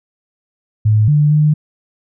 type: tone with pitch steps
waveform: sine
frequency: 107.4 / 148.5 / 151.2 Hz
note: A2 / D3 / D#3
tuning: -41 / +20 / -49 cents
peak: -8 dBFS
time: 0.85-1.54 s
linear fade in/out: 10 ms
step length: 230 ms
effects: none

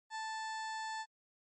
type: tone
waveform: 30% pulse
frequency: 880 Hz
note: A5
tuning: in tune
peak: -36 dBFS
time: 0.1-1.06 s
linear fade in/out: 50 ms
effects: MP3 32 kbps

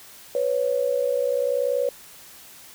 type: tone pair together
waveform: sine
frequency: 495.2 / 555.8 Hz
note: B4 / C#5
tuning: +5 / +4 cents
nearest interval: major second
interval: 199 cents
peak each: -23 dBFS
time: 0.35-1.89 s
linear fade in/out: 2 ms
effects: white hiss -46 dBFS RMS until 2.74 s

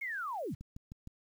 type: linear sweep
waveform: sine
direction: down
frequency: 2217 to 80.2 Hz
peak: -35 dBFS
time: 0.01-0.55 s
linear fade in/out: 10 ms
type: click train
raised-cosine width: 5 ms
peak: -33 dBFS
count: 4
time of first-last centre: 0.61-1.074 s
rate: 6.47 Hz
effects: 10-bit

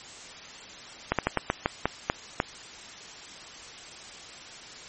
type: slowing click train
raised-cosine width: 0.5 ms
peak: -7 dBFS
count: 9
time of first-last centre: 1.12-2.401 s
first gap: 67 ms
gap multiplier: 1.24
effects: white hiss -44 dBFS RMS until 4.88 s + MP3 32 kbps

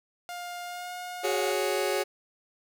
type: tone with pitch glide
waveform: sawtooth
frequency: 706 to 718.3 Hz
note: F5 to F5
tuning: +19 to +48 cents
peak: -32 dBFS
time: 0.29-1.52 s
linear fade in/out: 0 ms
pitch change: +29 cents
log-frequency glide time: 0.65-0.93 s
type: chord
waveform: sawtooth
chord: F# suspended second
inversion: none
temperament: just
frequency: 370 / 416.2 / 555 Hz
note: F#4 / G#4 / C#5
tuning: 0 / +4 / +2 cents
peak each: -26 dBFS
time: 1.23-2.04 s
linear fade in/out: 20 ms
effects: none

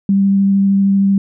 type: tone with vibrato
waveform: sine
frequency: 196.7 Hz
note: G3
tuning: 6 cents sharp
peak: -9 dBFS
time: 0.09-1.18 s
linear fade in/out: 2 ms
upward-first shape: sine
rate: 13 Hz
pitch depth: 9 cents each way
effects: none

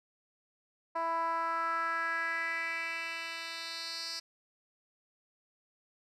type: tone with band-pass filter sweep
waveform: 10% pulse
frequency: 330.8 Hz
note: E4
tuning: 6 cents sharp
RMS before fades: -35 dBFS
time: 0.95-4.2 s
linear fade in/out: 10 ms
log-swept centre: 870 to 5000 Hz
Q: 3.4
effects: none

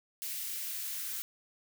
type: noise with high-pass filter sweep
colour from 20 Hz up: blue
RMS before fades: -38 dBFS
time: 0.22-1.22 s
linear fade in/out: 0 ms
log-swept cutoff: 2200 to 1400 Hz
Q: 1.2
effects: none

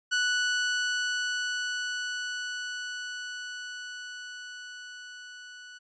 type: tone with level ramp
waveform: sawtooth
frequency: 1480 Hz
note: F#6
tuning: in tune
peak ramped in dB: -20 to -41 dBFS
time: 0.11-5.79 s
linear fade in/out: 20 ms
effects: resampled to 16000 Hz

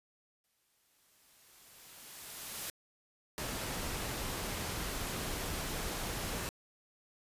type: noise with exponential growth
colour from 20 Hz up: white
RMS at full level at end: -39 dBFS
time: 0.44-2.7 s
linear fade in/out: 1 ms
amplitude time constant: 490 ms
type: noise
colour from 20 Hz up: pink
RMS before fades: -38 dBFS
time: 3.38-6.49 s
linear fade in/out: 0 ms
effects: resampled to 32000 Hz

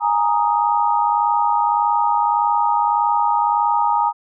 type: chord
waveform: sine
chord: Ab suspended second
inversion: none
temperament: equal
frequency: 830.6 / 932.3 / 1244.5 Hz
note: Ab5 / Bb5 / Eb6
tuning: 0 / 0 / 0 cents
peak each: -19 / -17 / -22 dBFS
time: 0-4.13 s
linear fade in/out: 50 ms
effects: none

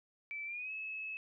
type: tone with pitch glide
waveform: sine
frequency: 2319 to 2588 Hz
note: D7 to E7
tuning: -22 to -32 cents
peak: -39 dBFS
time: 0.31-1.17 s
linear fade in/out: 0 ms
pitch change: +190 cents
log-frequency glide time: 0.45-0.72 s
effects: none

